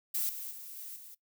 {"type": "noise with level steps", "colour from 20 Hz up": "violet", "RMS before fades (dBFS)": [-32, -41, -46, -44, -50], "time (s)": [0.14, 1.15], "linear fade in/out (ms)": 10, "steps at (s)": [0.29, 0.51, 0.77, 0.96], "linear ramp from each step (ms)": 2, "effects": ["noise-tail reverb RT60 0.1 s tail -18 dB re dry"]}